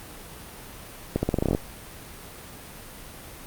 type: accelerating click train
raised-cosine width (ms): 2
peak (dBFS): -9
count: 11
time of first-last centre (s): 1.16-1.549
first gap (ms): 70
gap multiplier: 0.86
effects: pink hiss -42 dBFS RMS until 3.46 s + Opus 32 kbps